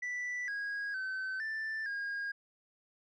sine tone with pitch steps, 1972 / 1644 / 1531 / 1769 / 1628 Hz, B6 / G#6 / G6 / A6 / G#6, -3 / -18 / -41 / +9 / -35 cents, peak -32 dBFS, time 0.02-2.32 s, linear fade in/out 10 ms, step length 460 ms, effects tanh soft clip ceiling -34 dBFS

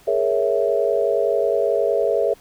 sine chord, A# half-diminished seventh, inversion third, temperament equal, 415.3 / 466.2 / 554.4 / 659.3 Hz, G#4 / A#4 / C#5 / E5, 0 / 0 / 0 / 0 cents, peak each -22 dBFS, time 0.07-2.34 s, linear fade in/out 10 ms, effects pink hiss -51 dBFS RMS until 2.4 s

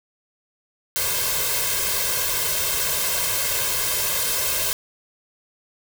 white noise with comb filter, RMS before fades -23 dBFS, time 0.96-4.73 s, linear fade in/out 0 ms, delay 1.9 ms, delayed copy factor +0.9, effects none

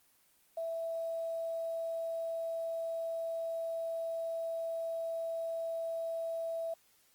sine tone with quantisation, 660 Hz, E5, 2 cents sharp, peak -34 dBFS, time 0.57-6.74 s, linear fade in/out 5 ms, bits 10, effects white hiss -68 dBFS RMS until 7.14 s + Opus 24 kbps

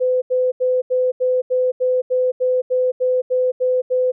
sine tone bursts, 507 Hz, B4, 45 cents sharp, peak -14 dBFS, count 14, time 0-4.12 s, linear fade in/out 20 ms, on 220 ms, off 80 ms, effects none

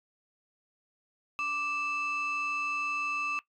sine tone pair together, 1174.7 / 2637 Hz, D6 / E7, 0 / 0 cents, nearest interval octave + major second, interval 1400 cents, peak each -31 / -30 dBFS, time 1.39-3.39 s, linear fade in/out 0 ms, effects noise-tail reverb RT60 0.1 s tail -18 dB re dry + tanh soft clip ceiling -26 dBFS

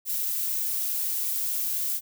violet noise, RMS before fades -28 dBFS, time 0.05-2.01 s, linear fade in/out 50 ms, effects none

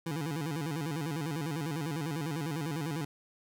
25% pulse tone with vibrato, 153.4 Hz, D#3, 24 cents flat, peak -29 dBFS, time 0.06-3.05 s, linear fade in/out 5 ms, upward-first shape square, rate 10 Hz, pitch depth 130 cents each way, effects none

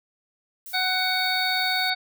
violet noise, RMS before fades -39 dBFS, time 0.66-1.9 s, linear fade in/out 2 ms
harmonic tone, 745 Hz, F#5, 12 cents sharp, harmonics 1 / 2 / 3 / 5 / 6, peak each -28 / -28 / -28 / -28 / -28 dBFS, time 0.73-1.95 s, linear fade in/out 20 ms
effects none

